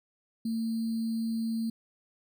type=tone with sample-and-hold; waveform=sine; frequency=226.2 Hz; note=A3; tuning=48 cents sharp; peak=-28 dBFS; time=0.45-1.7 s; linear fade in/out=5 ms; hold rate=4410 Hz; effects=none